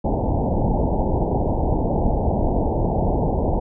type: low-pass noise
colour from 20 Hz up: pink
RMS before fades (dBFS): -20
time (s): 0.04-3.6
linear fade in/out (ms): 10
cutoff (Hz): 910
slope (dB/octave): 96
effects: none